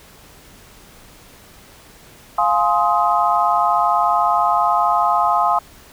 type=chord; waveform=sine; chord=F minor seventh; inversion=none; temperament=just; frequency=698.5 / 838.1 / 1047.7 / 1257.2 Hz; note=F5 / Ab5 / C6 / Eb6; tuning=0 / +16 / +2 / +18 cents; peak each=-19 dBFS; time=2.38-5.59 s; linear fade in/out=5 ms; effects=pink hiss -45 dBFS RMS until 5.92 s